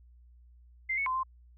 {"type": "tone with pitch steps", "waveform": "sine", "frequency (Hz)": [2085, 2209, 1031, 1046], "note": ["C7", "C#7", "C6", "C6"], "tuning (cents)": [-7, -7, -26, -1], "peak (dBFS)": -28, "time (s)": [0.89, 1.234], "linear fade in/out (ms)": 10, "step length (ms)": 86, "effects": ["added 60 Hz sine -54 dBFS peak until 1.57 s"]}